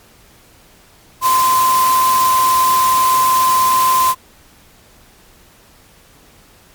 sine tone in noise, 1034 Hz, C6, 21 cents flat, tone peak -10 dBFS, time 1.21-4.15 s, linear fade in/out 50 ms, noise white, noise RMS -21 dBFS, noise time 1.21-4.15 s, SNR +8 dB, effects pink hiss -47 dBFS RMS until 6.74 s + MP3 96 kbps

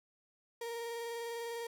35% pulse tone with vibrato, 466.2 Hz, A#4, in tune, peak -37 dBFS, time 0.61-1.67 s, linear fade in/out 5 ms, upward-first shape sine, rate 20 Hz, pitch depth 25 cents each way, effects none

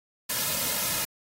white noise with comb filter, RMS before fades -28 dBFS, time 0.29-1.05 s, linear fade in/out 10 ms, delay 2.6 ms, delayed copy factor -0.7, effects AAC 48 kbps

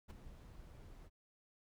brown noise with ADSR envelope, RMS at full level -45 dBFS, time 0.08-1.1 s, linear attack 23 ms, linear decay 14 ms, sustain -10 dB, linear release 46 ms, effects none

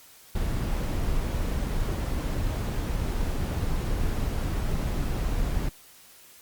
brown noise, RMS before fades -27 dBFS, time 0.35-5.69 s, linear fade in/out 5 ms, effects white hiss -52 dBFS RMS until 6.41 s + Opus 48 kbps

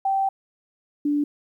sine tone pair in turn, 778 / 291.8 Hz, G5 / D4, -13 / -11 cents, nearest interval octave + perfect fourth, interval 1698 cents, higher first, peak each -19 dBFS, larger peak neither, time 0.05-0.29 / 1.05-1.24 s, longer first, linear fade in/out 5 ms, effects 10-bit

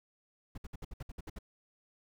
brown noise bursts, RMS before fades -42 dBFS, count 10, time 0.55-1.388 s, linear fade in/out 5 ms, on 28 ms, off 62 ms, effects none

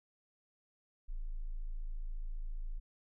sine tone, 27.3 Hz, A0, 13 cents flat, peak -36 dBFS, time 1.08-2.8 s, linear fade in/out 20 ms, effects none

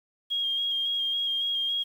sine tone with vibrato, 3250 Hz, G#7, 38 cents flat, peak -25 dBFS, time 0.3-1.84 s, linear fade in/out 20 ms, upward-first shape square, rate 3.6 Hz, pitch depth 18 cents each way, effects 9-bit

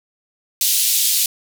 white band-pass noise, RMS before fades -17 dBFS, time 0.61-1.26 s, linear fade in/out 2 ms, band 3000 to 16000 Hz, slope 24 dB/octave, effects none

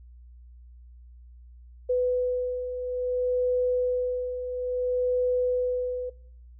sine beating tone pair, 498.4 / 498.99 Hz, B4 / B4, +16 / +18 cents, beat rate 0.59 Hz, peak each -31 / -24 dBFS, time 1.89-6.1 s, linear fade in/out 10 ms, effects noise-tail reverb RT60 0.7 s tail -23 dB re dry + added 60 Hz sine -46 dBFS peak until 6.59 s

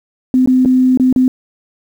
sine tone with dropouts, 256.2 Hz, C4, 36 cents flat, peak -7 dBFS, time 0.34-1.28 s, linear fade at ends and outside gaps 1 ms, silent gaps 0.46-0.474 / 0.65-0.657 / 0.974-0.998 / 1.127-1.161 s, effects 7-bit

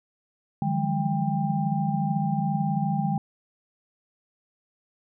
sine tone cluster, 151.1 / 169.2 / 182.7 / 205.4 / 795 Hz, D3 / E3 / F#3 / G#3 / G5, +50 / +45 / -22 / -19 / +24 cents, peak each -27 / -32 / -32 / -28 / -29 dBFS, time 0.62-3.18 s, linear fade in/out 2 ms, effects none

